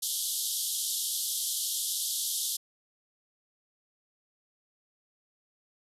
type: band-pass noise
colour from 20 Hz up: white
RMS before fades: -32 dBFS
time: 0.02-2.57 s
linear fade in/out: 10 ms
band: 3100 to 13000 Hz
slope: 96 dB/octave
effects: none